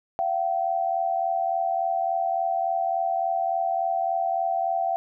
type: tone pair together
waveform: sine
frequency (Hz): 682 / 765.5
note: F5 / G5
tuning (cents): -41 / -41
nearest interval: major second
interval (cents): 200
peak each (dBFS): -25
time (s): 0.19-4.96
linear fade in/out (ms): 0
effects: none